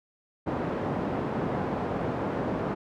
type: band-pass noise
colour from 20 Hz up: pink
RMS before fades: -30 dBFS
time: 0.46-2.75 s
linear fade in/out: 20 ms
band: 140 to 910 Hz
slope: 12 dB/octave
effects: none